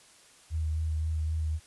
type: tone with vibrato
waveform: sine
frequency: 78.8 Hz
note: D#2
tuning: 23 cents sharp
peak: -27 dBFS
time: 0.5-1.6 s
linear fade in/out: 50 ms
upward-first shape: sine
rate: 3.8 Hz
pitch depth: 21 cents each way
effects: white hiss -57 dBFS RMS until 1.66 s + resampled to 24000 Hz